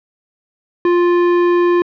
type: tone with hard clipping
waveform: sine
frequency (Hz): 350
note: F4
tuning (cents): +4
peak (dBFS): -12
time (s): 0.85-1.82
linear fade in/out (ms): 2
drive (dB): 18
effects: low-pass 2000 Hz 12 dB/octave